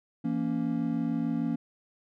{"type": "chord", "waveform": "triangle", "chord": "A# diminished", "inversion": "second", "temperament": "just", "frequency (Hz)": [167.82, 233.1, 279.7], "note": ["E3", "A#3", "C#4"], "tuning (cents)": [31, 0, 16], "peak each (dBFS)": [-31, -28, -29], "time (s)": [0.24, 1.56], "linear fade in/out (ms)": 10, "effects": []}